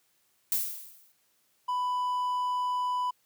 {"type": "noise with exponential decay", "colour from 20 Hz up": "violet", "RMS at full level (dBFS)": -25, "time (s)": [0.52, 1.12], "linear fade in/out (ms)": 1, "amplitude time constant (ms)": 130}
{"type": "tone", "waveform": "triangle", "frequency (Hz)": 994, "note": "B5", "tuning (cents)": 11, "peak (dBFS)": -25, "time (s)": [1.68, 3.11], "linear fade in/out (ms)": 10}
{"effects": ["white hiss -70 dBFS RMS until 3.25 s", "high-pass 80 Hz 12 dB/octave"]}